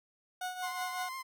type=tone with tremolo; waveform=30% pulse; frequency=733 Hz; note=F#5; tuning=16 cents flat; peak=-31 dBFS; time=0.41-1.09 s; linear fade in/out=5 ms; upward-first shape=triangle; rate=5.4 Hz; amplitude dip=70%
type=tone with vibrato; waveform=30% pulse; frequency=1048 Hz; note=C6; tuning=2 cents sharp; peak=-36 dBFS; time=0.62-1.23 s; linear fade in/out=20 ms; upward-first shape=sine; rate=9.7 Hz; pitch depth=23 cents each way
effects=none